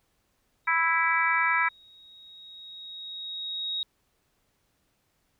sine tone with exponential growth, 3777 Hz, A#7, 22 cents sharp, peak -27 dBFS, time 0.65-3.83 s, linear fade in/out 1 ms, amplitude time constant 690 ms
harmonic tone, 329.6 Hz, E4, in tune, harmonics 3 / 4 / 5 / 6 / 7, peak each -28 / -28 / -28 / -28 / -28 dBFS, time 0.67-1.69 s, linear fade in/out 10 ms
effects pink hiss -72 dBFS RMS until 5.39 s

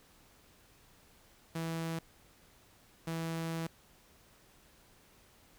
sawtooth tone bursts at uneven times, 164.1 Hz, E3, 8 cents flat, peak -31 dBFS, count 2, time 1.55-1.99 / 3.07-3.67 s, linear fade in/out 5 ms, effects pink hiss -63 dBFS RMS until 5.58 s

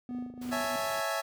triangle tone with tremolo, 246.9 Hz, B3, in tune, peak -30 dBFS, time 0.09-0.76 s, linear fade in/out 0 ms, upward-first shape triangle, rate 3 Hz, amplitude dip 85%
click train, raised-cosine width 2 ms, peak -35 dBFS, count 15, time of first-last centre 0.11-0.644 s, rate 26.2 Hz
pink noise, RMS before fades -48 dBFS, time 0.41-1.01 s, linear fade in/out 10 ms
25% pulse chord, A major seventh, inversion first, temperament equal, 554.4 / 659.3 / 830.6 / 880 Hz, C#5 / E5 / G#5 / A5, 0 / 0 / 0 / 0 cents, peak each -33 / -29 / -34 / -35 dBFS, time 0.51-1.22 s, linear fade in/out 20 ms
effects high-pass 80 Hz 12 dB/octave

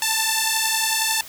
5% pulse beating tone pair, 880 / 891 Hz, A5 / A5, 0 / +22 cents, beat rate 11 Hz, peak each -10 dBFS, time 0.02-1.21 s, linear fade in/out 2 ms, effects white hiss -40 dBFS RMS until 1.28 s

